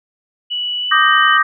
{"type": "tone with pitch glide", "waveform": "sine", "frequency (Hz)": [2949, 3006], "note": ["F#7", "F#7"], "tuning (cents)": [-6, 27], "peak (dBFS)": -18, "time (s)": [0.5, 1.38], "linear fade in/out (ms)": 20, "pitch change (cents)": 33, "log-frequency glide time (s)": [0.79, 0.99]}
{"type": "chord", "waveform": "sine", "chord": "Eb major seventh", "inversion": "third", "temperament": "equal", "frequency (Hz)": [1174.7, 1244.5, 1568, 1864.7], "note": ["D6", "Eb6", "G6", "Bb6"], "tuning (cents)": [0, 0, 0, 0], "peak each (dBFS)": -15, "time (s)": [0.91, 1.43], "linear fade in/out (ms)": 10}
{"effects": []}